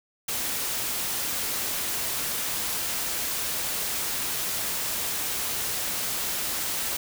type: noise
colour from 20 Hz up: white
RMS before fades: -29 dBFS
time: 0.28-6.97 s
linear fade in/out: 5 ms
effects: none

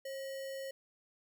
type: tone with sample-and-hold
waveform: sine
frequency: 540 Hz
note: C#5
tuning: 45 cents flat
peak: -39 dBFS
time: 0.05-0.71 s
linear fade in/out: 5 ms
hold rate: 2450 Hz
effects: none

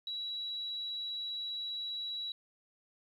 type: tone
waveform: sine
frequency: 3905 Hz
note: B7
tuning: 20 cents flat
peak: -36 dBFS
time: 0.07-2.32 s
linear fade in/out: 2 ms
effects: 11-bit

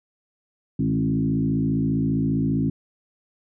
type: tone with frequency modulation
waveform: sine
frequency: 208.5 Hz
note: G#3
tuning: 7 cents sharp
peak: -19 dBFS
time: 0.79-2.7 s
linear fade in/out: 5 ms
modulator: 55 Hz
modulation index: 1.7
effects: none

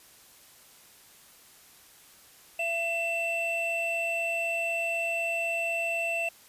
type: tone pair together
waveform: triangle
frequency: 673 / 2676 Hz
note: E5 / E7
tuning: +36 / +25 cents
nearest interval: 2 octaves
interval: 2389 cents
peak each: -30 / -27 dBFS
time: 2.59-6.29 s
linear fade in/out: 5 ms
effects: white hiss -55 dBFS RMS until 6.48 s + resampled to 32000 Hz

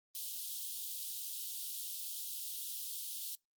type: high-pass noise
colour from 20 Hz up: white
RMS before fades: -42 dBFS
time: 0.15-3.35 s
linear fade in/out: 0 ms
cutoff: 3100 Hz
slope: 48 dB/octave
effects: noise-tail reverb RT60 0.2 s tail -26 dB re dry + Opus 32 kbps

